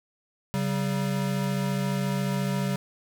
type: tone pair together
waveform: square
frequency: 137.99 / 192.3 Hz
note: C#3 / G3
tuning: -8 / -33 cents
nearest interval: tritone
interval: 575 cents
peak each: -29 / -28 dBFS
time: 0.54-2.76 s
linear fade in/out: 0 ms
effects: none